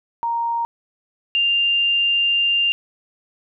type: tone pair in turn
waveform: sine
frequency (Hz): 932.3 / 2794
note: A#5 / F7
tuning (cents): 0 / 0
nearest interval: octave + perfect fifth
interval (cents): 1900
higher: second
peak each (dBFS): -19 / -15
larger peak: second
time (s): 0.23-0.65 / 1.35-2.72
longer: second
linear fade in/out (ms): 0
effects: none